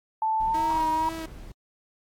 sine tone with pitch glide, 880 to 954.1 Hz, A5 to A#5, 0 to +40 cents, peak -22 dBFS, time 0.22-1.09 s, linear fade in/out 2 ms, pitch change +140 cents, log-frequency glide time 0.43-0.8 s
brown noise, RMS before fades -41 dBFS, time 0.4-1.52 s, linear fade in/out 5 ms
sawtooth tone with vibrato, 318.8 Hz, D#4, 42 cents sharp, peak -29 dBFS, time 0.54-1.26 s, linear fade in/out 5 ms, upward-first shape sine, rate 2.1 Hz, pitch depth 42 cents each way
effects AAC 64 kbps

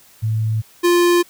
sine / square tone pair in turn, 110 / 349.2 Hz, A2 / F4, 0 / 0 cents, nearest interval octave + minor sixth, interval 2000 cents, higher second, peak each -16 / -12 dBFS, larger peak second, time 0.22-0.62 / 0.83-1.23 s, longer neither, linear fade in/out 20 ms, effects white hiss -49 dBFS RMS until 1.29 s

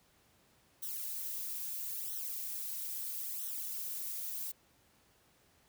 violet noise with flanger, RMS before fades -40 dBFS, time 0.82-4.52 s, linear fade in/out 10 ms, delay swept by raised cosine 0.41 to 4.11 ms, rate 0.76 Hz, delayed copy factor -1, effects pink hiss -68 dBFS RMS until 5.68 s + high-pass 60 Hz 12 dB/octave

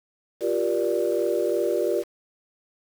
sine chord, G minor seventh, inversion third, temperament equal with one note detuned, 349.2 / 392 / 475.1 / 587.3 Hz, F4 / G4 / Bb4 / D5, 0 / 0 / +33 / 0 cents, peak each -26 dBFS, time 0.4-2.04 s, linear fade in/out 50 ms, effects tanh soft clip ceiling -12 dBFS + 7-bit

